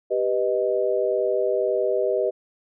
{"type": "chord", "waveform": "sine", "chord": "G augmented", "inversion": "none", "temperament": "equal", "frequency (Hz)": [392, 493.9, 622.3], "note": ["G4", "B4", "D#5"], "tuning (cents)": [0, 0, 0], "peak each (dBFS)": -24, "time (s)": [0.1, 2.31], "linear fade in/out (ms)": 20, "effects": []}